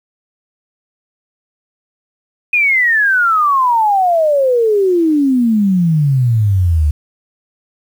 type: exponential sweep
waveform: sine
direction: down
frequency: 2500 to 72.1 Hz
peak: -9 dBFS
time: 2.53-6.91 s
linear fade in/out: 5 ms
effects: 7-bit